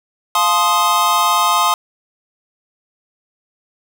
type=chord; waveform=square; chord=F dominant seventh; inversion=none; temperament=equal with one note detuned; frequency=698.5 / 863.4 / 1046.5 / 1244.5 Hz; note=F5 / A5 / C6 / Eb6; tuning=0 / -33 / 0 / 0 cents; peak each=-23 / -20 / -17 / -17 dBFS; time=0.35-1.74 s; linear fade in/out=2 ms; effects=none